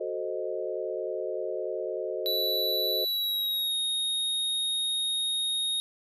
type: chord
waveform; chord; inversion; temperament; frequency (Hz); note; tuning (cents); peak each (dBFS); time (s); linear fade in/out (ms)
sine; F# diminished seventh; none; equal; 370 / 440 / 523.3 / 622.3; F#4 / A4 / C5 / Eb5; 0 / 0 / 0 / 0; -35; 0-3.05; 10
type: tone with pitch glide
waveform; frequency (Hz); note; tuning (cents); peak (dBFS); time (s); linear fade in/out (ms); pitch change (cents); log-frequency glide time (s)
square; 3951 to 3731; B7 to A#7; 0 to +1; -27; 2.26-5.8; 0; -99; 3.04-3.76
effects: none